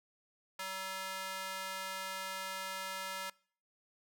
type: tone with high-pass filter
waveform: square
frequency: 190 Hz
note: F#3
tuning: 46 cents sharp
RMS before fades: -41 dBFS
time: 0.59-3.3 s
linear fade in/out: 5 ms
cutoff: 1100 Hz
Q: 1
effects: noise-tail reverb RT60 0.5 s tail -24 dB re dry